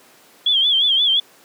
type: tone with vibrato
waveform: sine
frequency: 3300 Hz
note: G#7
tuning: 12 cents flat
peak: -13 dBFS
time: 0.46-1.2 s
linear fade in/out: 5 ms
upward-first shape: sine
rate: 5.7 Hz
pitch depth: 100 cents each way
effects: pink hiss -49 dBFS RMS until 1.44 s + high-pass 300 Hz 12 dB/octave